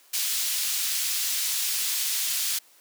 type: high-pass noise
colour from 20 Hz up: pink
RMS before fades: -27 dBFS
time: 0.13-2.59 s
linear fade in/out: 10 ms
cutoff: 3800 Hz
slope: 12 dB/octave
effects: white hiss -57 dBFS RMS until 2.8 s + high-pass 300 Hz 12 dB/octave

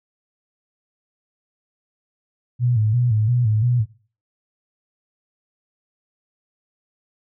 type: tone with vibrato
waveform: sine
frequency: 115 Hz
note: A#2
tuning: 23 cents flat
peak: -15 dBFS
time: 2.59-3.86 s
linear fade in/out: 50 ms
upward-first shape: square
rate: 2.9 Hz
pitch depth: 110 cents each way
effects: noise-tail reverb RT60 0.4 s tail -21 dB re dry

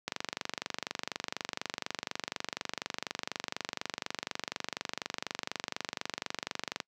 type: click train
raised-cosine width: 0.2 ms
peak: -15 dBFS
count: 163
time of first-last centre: 0.08-6.802 s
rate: 24.1 Hz
effects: noise-tail reverb RT60 0.1 s tail -26 dB re dry + high-pass 150 Hz 12 dB/octave

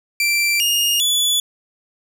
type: tone with pitch steps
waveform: sawtooth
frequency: 2349 / 2842 / 3439 Hz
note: D7 / F7 / A7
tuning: 0 / +30 / -40 cents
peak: -12 dBFS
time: 0.2-1.4 s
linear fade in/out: 2 ms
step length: 400 ms
effects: none

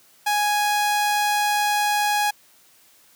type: tone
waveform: sawtooth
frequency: 830.6 Hz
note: G#5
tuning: in tune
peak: -15 dBFS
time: 0.26-2.31 s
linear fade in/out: 10 ms
effects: white hiss -55 dBFS RMS until 3.15 s + high-pass 100 Hz 12 dB/octave

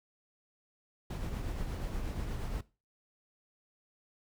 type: noise with tremolo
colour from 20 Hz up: brown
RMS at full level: -35 dBFS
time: 1.1-2.61 s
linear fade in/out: 5 ms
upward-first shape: triangle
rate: 8.4 Hz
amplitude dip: 40%
effects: noise-tail reverb RT60 0.3 s tail -19 dB re dry

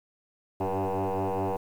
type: tone with frequency modulation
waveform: sine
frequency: 189.8 Hz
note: F#3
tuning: 44 cents sharp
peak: -24 dBFS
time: 0.6-1.57 s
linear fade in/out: 10 ms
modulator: 96.1 Hz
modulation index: 7.7
effects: tanh soft clip ceiling -24 dBFS + 9-bit

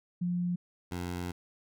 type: tone pair in turn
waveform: sine / 15% pulse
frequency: 176.6 / 88.58 Hz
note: F3 / F2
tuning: +20 / +25 cents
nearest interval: octave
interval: 1195 cents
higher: first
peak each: -28 dBFS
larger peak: neither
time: 0.21-0.56 / 0.91-1.32 s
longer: second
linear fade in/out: 10 ms
effects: none

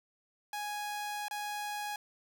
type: tone with dropouts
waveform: sawtooth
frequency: 830.6 Hz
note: G#5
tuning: in tune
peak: -32 dBFS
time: 0.53-1.96 s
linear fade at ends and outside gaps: 2 ms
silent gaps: 1.283-1.31 s
effects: none

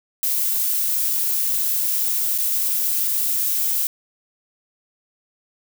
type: noise with dropouts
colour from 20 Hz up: violet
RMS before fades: -21 dBFS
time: 0.23-3.87 s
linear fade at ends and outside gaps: 1 ms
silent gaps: 2.379-2.384 s
effects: none

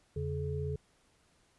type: tone cluster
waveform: sine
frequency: 84.8 / 141.8 / 426 Hz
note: E2 / C#3 / G#4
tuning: +50 / +40 / +44 cents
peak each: -37 / -36 / -38 dBFS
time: 0.16-0.76 s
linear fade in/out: 5 ms
effects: pink hiss -69 dBFS RMS until 1.58 s + resampled to 24000 Hz

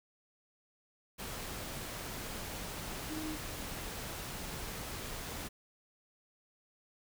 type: tone in noise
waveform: sine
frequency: 310.9 Hz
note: D#4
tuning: 1 cent flat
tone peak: -38 dBFS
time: 3.09-3.36 s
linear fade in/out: 20 ms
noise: pink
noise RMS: -42 dBFS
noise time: 1.18-5.49 s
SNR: +1 dB
effects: none

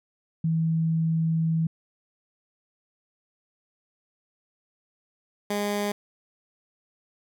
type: tone pair in turn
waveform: sine / 15% pulse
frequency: 162.3 / 205.2 Hz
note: E3 / G#3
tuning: -27 / -21 cents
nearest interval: major third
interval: 406 cents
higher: second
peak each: -21 / -19 dBFS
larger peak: second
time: 0.44-1.67 / 5.5-5.92 s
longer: first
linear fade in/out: 5 ms
effects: none

